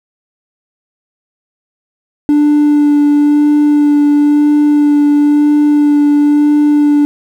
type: tone with vibrato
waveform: triangle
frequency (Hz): 293.7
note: D4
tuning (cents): 0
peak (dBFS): -3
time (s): 2.29-7.05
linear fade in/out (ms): 0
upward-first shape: sine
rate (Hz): 0.99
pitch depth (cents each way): 12
effects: tanh soft clip ceiling 0 dBFS + 7-bit